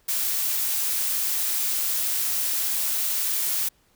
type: noise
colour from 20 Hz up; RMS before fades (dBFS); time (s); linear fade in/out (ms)
blue; -25; 0.08-3.69; 10
effects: pink hiss -63 dBFS RMS until 3.95 s